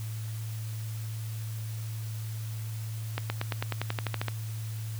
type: accelerating click train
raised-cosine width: 0.3 ms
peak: -14 dBFS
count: 13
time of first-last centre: 3.18-4.283 s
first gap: 120 ms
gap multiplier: 0.95
effects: added 110 Hz sine -33 dBFS peak until 4.99 s + white hiss -48 dBFS RMS until 4.99 s